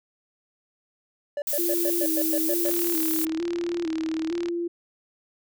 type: tone bursts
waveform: triangle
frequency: 580 Hz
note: D5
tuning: 22 cents flat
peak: -24 dBFS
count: 9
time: 1.37-2.7 s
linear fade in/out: 2 ms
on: 50 ms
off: 110 ms
type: noise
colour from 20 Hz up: violet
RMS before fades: -27 dBFS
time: 1.47-3.25 s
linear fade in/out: 2 ms
type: tone with vibrato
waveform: sine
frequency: 331.5 Hz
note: E4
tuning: 10 cents sharp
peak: -25 dBFS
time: 1.58-4.68 s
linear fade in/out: 10 ms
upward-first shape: square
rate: 1.1 Hz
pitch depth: 61 cents each way
type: click train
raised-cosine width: 0.2 ms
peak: -19 dBFS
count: 70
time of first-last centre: 2.66-4.485 s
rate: 37.8 Hz
effects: none